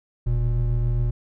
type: tone pair together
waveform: triangle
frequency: 42.15 / 119.1 Hz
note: E1 / A#2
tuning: +39 / +38 cents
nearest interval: octave + tritone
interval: 1799 cents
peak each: -20 dBFS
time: 0.26-1.11 s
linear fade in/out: 10 ms
effects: none

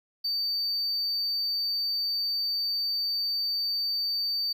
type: tone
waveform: triangle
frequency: 4598 Hz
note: D8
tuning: 37 cents flat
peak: -25 dBFS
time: 0.24-4.53 s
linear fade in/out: 10 ms
effects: none

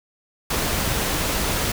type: noise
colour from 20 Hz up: pink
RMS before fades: -23 dBFS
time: 0.5-1.72 s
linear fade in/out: 5 ms
effects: none

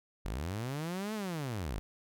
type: linear two-way sweep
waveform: sawtooth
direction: up then down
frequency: 41.77 to 221.7 to 41.77 Hz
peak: -31 dBFS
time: 0.25-1.79 s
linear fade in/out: 0 ms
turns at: 1.14 s
effects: none

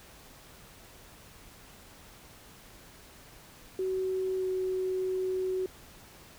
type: tone with pitch glide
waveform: sine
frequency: 375.8 to 373.2 Hz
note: F#4 to F#4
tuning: +27 to +15 cents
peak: -28 dBFS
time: 3.79-5.66 s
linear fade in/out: 2 ms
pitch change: -12 cents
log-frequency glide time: 4.37-4.44 s
effects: pink hiss -53 dBFS RMS until 6.38 s

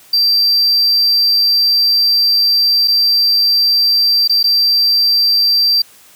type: tone with dropouts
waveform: triangle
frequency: 4699 Hz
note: D8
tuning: in tune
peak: -8 dBFS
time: 0.13-5.82 s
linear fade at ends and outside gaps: 5 ms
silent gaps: 2.876-2.88 / 4.277-4.295 / 4.43-4.44 s
effects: white hiss -44 dBFS RMS until 6.15 s + high-pass 60 Hz 12 dB/octave

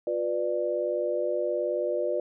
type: chord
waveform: sine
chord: B diminished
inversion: second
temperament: just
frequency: 355.6 / 493.9 / 592.7 Hz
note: F4 / B4 / D5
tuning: +31 / 0 / +16 cents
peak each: -31 / -30 / -28 dBFS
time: 0.07-2.2 s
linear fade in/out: 2 ms
effects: none

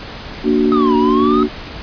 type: chord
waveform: sine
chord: Bb augmented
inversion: none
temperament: equal with one note detuned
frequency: 233.1 / 293.7 / 372.6 Hz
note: Bb3 / D4 / F#4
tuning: 0 / 0 / +12 cents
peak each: -15 dBFS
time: 0.43-1.49 s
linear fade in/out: 50 ms
type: exponential two-way sweep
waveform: triangle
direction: down then up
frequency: 1285 to 939 to 1285 Hz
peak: -15 dBFS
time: 0.72-1.43 s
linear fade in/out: 0 ms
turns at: 0.96 s
effects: pink hiss -30 dBFS RMS until 1.82 s + resampled to 11025 Hz

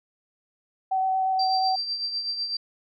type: tone with vibrato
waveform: sine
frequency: 759 Hz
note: F#5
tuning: 44 cents sharp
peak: -21 dBFS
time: 0.91-1.76 s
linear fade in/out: 10 ms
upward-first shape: square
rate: 8.5 Hz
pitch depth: 8 cents each way
type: tone with tremolo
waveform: sine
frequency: 4699 Hz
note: D8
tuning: in tune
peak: -24 dBFS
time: 1.39-2.57 s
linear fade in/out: 5 ms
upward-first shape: triangle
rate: 8 Hz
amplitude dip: 60%
effects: none

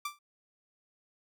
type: tone with exponential decay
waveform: sawtooth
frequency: 1174.7 Hz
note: D6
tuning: in tune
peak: -27 dBFS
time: 0.05-0.19 s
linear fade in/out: 5 ms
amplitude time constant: 30 ms
effects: none

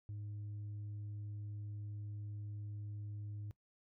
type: tone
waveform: sine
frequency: 103.83 Hz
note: G#2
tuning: in tune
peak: -40 dBFS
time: 0.09-3.51 s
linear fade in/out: 0 ms
effects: noise-tail reverb RT60 0.1 s tail -20 dB re dry + tanh soft clip ceiling -41 dBFS

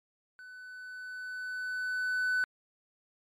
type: tone with level ramp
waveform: triangle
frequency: 1500 Hz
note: F#6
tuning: 23 cents sharp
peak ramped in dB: -45 to -23 dBFS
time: 0.39-2.44 s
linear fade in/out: 0 ms
effects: tanh soft clip ceiling -19 dBFS + MP3 64 kbps

